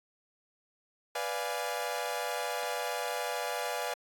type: chord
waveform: sawtooth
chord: B diminished seventh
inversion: none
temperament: equal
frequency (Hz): 493.9 / 587.3 / 698.5 / 830.6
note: B4 / D5 / F5 / Ab5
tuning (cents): 0 / 0 / 0 / 0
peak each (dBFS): -34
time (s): 1.15-3.94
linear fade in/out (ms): 5
effects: AAC 64 kbps